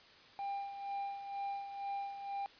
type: tone with tremolo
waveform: triangle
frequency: 797 Hz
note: G5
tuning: 28 cents sharp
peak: -34 dBFS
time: 0.39-2.46 s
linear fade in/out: 0 ms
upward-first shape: sine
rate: 2.1 Hz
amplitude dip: 60%
effects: white hiss -59 dBFS RMS until 2.59 s + resampled to 11025 Hz